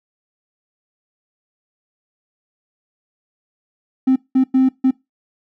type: tone bursts at uneven times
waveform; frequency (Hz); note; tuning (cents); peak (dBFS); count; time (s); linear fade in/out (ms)
triangle; 261.6; C4; 0; -7; 4; 4.07-4.16 / 4.35-4.44 / 4.54-4.69 / 4.84-4.91; 10
effects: noise-tail reverb RT60 0.2 s tail -23 dB re dry + tanh soft clip ceiling -6 dBFS